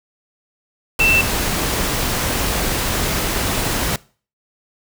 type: tone in noise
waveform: sine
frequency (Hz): 2673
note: E7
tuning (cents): +23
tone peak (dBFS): -12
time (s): 1-1.21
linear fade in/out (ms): 2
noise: pink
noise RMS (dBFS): -20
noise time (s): 0.99-3.96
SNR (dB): +5
effects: noise-tail reverb RT60 0.4 s tail -22 dB re dry